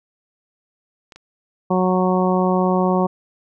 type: clicks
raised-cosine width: 0.2 ms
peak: -24 dBFS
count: 2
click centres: 1.122 / 1.16 s
type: harmonic tone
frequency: 184.1 Hz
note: F#3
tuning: 8 cents flat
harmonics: 1 / 2 / 3 / 4 / 5 / 6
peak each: -18 / -21 / -23 / -24 / -25 / -26 dBFS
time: 1.7-3.07 s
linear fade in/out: 10 ms
effects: none